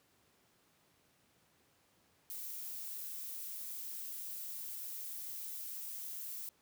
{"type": "noise", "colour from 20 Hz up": "violet", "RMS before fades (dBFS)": -44, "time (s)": [2.3, 6.49], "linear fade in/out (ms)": 0, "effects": ["pink hiss -71 dBFS RMS until 6.61 s", "high-pass 100 Hz 12 dB/octave"]}